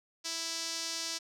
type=tone with band-pass filter; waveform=sawtooth; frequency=329.6 Hz; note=E4; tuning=in tune; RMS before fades=-37 dBFS; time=0.24-1.19 s; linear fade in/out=20 ms; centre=5400 Hz; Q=2.6; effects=none